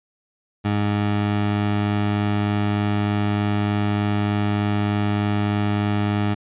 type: tone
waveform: 20% pulse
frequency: 103.3 Hz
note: G#2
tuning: 9 cents flat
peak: -14 dBFS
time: 0.64-6.35 s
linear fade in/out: 20 ms
effects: resampled to 8000 Hz